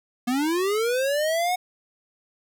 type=linear sweep; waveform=square; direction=up; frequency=236.7 to 740 Hz; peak=-22 dBFS; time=0.27-1.56 s; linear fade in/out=10 ms; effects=none